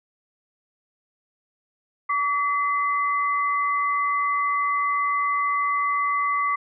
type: tone pair together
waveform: sine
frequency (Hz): 1142 / 2035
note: D6 / C7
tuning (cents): -49 / -49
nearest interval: minor seventh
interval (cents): 1000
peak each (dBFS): -21 / -27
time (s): 2.09-6.56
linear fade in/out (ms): 10
effects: none